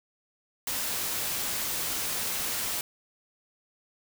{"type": "noise", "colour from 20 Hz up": "white", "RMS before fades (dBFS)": -31, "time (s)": [0.67, 2.81], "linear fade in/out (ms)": 2, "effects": []}